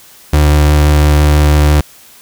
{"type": "tone", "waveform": "35% pulse", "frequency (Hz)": 74.5, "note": "D2", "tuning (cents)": 25, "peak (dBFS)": -4, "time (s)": [0.33, 1.81], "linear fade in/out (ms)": 5, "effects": ["white hiss -40 dBFS RMS until 2.21 s"]}